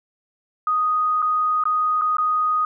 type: tone with dropouts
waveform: sine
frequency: 1244.5 Hz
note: D#6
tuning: in tune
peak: -17 dBFS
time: 0.67-2.65 s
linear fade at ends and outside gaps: 2 ms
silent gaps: 1.22-1.225 / 1.638-1.654 / 2.013-2.018 / 2.169-2.183 s
effects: none